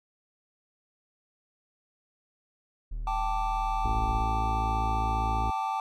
triangle tone, 38.89 Hz, D#1, in tune, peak -29 dBFS, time 2.91-4.23 s, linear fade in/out 10 ms
triangle chord, G suspended second, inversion none, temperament equal with one note detuned, 778.1 / 880 / 1174.7 Hz, G5 / A5 / D6, -13 / 0 / 0 cents, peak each -30 / -29 / -32 dBFS, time 3.07-5.8 s, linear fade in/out 2 ms
harmonic tone, 55 Hz, A1, in tune, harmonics 1 / 2 / 4 / 5 / 6 / 7 / 8, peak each -29 / -35 / -41 / -43 / -45 / -46 / -47 dBFS, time 3.84-5.51 s, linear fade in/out 10 ms
effects none

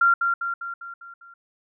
sine tone with echo, 1383 Hz, F6, 17 cents flat, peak -14 dBFS, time 0.01-0.14 s, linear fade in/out 5 ms, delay 200 ms, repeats 6, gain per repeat -5 dB, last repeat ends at 1.34 s, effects none

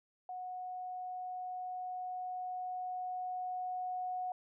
sine tone with level ramp, 733 Hz, F#5, 16 cents flat, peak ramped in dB -40 to -35 dBFS, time 0.29-4.32 s, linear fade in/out 2 ms, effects none

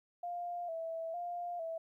sine tone with vibrato, 678 Hz, E5, 49 cents sharp, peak -37 dBFS, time 0.23-1.78 s, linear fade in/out 5 ms, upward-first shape square, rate 1.1 Hz, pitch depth 58 cents each way, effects 13-bit

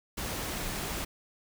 pink noise, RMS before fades -35 dBFS, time 0.17-1.05 s, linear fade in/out 10 ms, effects none

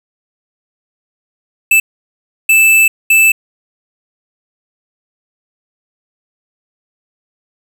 square tone bursts at uneven times, 2637 Hz, E7, in tune, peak -6 dBFS, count 3, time 1.71-1.8 / 2.49-2.88 / 3.1-3.32 s, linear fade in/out 5 ms, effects 7-bit

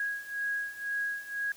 sine beating tone pair, 1650 / 1652 Hz, G#6 / G#6, -12 / -10 cents, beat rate 2 Hz, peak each -36 / -33 dBFS, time 0-1.52 s, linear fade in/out 2 ms, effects white hiss -54 dBFS RMS until 1.56 s

